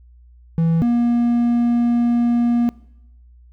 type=tone pair in turn; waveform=triangle; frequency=164.81 / 237.9 Hz; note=E3 / A#3; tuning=0 / +35 cents; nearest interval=tritone; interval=635 cents; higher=second; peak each=-12 dBFS; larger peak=neither; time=0.58-0.82 / 0.82-2.69 s; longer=second; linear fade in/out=0 ms; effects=noise-tail reverb RT60 0.9 s tail -22 dB re dry + added 60 Hz sine -44 dBFS peak until 3.52 s